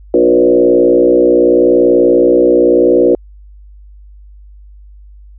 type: tone with frequency modulation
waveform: sine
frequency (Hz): 420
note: G#4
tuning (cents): +19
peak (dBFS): -5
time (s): 0.14-3.15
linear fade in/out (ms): 2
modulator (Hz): 60.8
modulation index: 2.1
effects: added 50 Hz sine -34 dBFS peak until 5.38 s